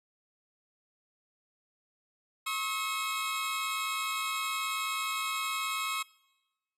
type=tone cluster; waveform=20% pulse; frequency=1087 / 1286 / 3799 Hz; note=C#6 / E6 / A#7; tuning=-34 / -43 / +32 cents; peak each=-30 / -29 / -36 dBFS; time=2.46-6.03 s; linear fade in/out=10 ms; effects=noise-tail reverb RT60 1.0 s tail -22 dB re dry + resampled to 32000 Hz